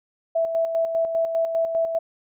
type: tone with tremolo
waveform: sine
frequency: 659.3 Hz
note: E5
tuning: in tune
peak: -18 dBFS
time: 0.35-1.99 s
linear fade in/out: 10 ms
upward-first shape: square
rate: 5 Hz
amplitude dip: 50%
effects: none